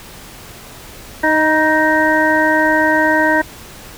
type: harmonic tone with a mistuned harmonic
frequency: 311.1 Hz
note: D#4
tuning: in tune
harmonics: 1 / 2 / 3 / 5 / 6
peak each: -17 / -17 / -17 / -17 / -17 dBFS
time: 1.23-3.42 s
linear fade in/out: 10 ms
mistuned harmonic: 3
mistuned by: +24 cents
effects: pink hiss -36 dBFS RMS until 3.97 s